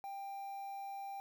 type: tone with quantisation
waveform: triangle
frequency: 790 Hz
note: G5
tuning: 13 cents sharp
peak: -40 dBFS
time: 0.04-1.2 s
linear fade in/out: 0 ms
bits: 10
effects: none